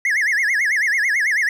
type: tone with vibrato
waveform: triangle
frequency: 1899 Hz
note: A#6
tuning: 32 cents sharp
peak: -14 dBFS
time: 0.05-1.49 s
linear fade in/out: 2 ms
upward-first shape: sine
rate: 9.1 Hz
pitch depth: 240 cents each way
effects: none